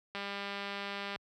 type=click train; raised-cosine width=0.3 ms; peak=-23 dBFS; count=203; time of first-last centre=0.15-1.16 s; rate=200 Hz; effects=high-pass 60 Hz 12 dB/octave